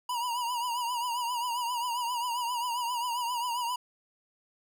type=tone with vibrato; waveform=square; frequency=963 Hz; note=B5; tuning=44 cents flat; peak=-30 dBFS; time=0.09-3.76 s; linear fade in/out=5 ms; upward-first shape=triangle; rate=7.5 Hz; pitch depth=88 cents each way; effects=none